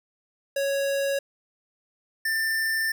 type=tone pair in turn; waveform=square; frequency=554.4 / 1786.7 Hz; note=C#5 / A6; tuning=0 / +26 cents; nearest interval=octave + minor sixth; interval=2026 cents; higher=second; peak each=-24 dBFS; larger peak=neither; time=0.56-1.19 / 2.25-2.92 s; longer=second; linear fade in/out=5 ms; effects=none